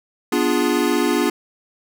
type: chord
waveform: square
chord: B diminished seventh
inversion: none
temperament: equal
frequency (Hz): 246.9 / 293.7 / 349.2 / 415.3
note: B3 / D4 / F4 / Ab4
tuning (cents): 0 / 0 / 0 / 0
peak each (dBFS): -23 / -22 / -22 / -24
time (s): 0.32-1.3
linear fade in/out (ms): 5
effects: none